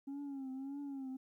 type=tone with vibrato; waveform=sine; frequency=273.2 Hz; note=C#4; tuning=25 cents flat; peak=-38 dBFS; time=0.07-1.17 s; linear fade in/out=10 ms; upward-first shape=triangle; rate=1.7 Hz; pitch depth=90 cents each way; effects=tanh soft clip ceiling -40 dBFS + 13-bit